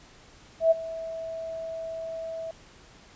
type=tone with ADSR envelope; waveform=sine; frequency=653 Hz; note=E5; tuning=17 cents flat; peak=-14 dBFS; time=0.6-2.51 s; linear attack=110 ms; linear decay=21 ms; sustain=-18 dB; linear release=3 ms; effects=pink hiss -53 dBFS RMS until 3.15 s + resampled to 16000 Hz